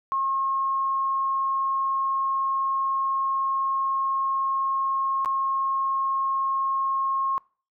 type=tone with dropouts; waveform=sine; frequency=1079 Hz; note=C#6; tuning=47 cents flat; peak=-22 dBFS; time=0.12-7.38 s; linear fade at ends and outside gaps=0 ms; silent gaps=5.248-5.258 s; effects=noise-tail reverb RT60 0.4 s tail -24 dB re dry